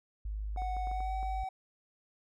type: tone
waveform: sine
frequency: 51.91 Hz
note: G#1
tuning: in tune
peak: -34 dBFS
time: 0.25-1.44 s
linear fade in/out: 5 ms
type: clicks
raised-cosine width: 1 ms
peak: -36 dBFS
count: 7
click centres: 0.562 / 0.62 / 0.767 / 0.872 / 0.914 / 1.005 / 1.23 s
type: tone with pitch glide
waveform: triangle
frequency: 740 to 759.5 Hz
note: F#5 to F#5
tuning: 0 to +45 cents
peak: -33 dBFS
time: 0.57-1.49 s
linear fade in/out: 5 ms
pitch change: +45 cents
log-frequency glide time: 0.88-1.15 s
effects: none